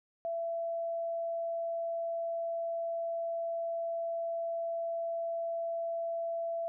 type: tone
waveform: sine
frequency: 670 Hz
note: E5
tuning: 28 cents sharp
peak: -32 dBFS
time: 0.25-6.68 s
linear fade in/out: 0 ms
effects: none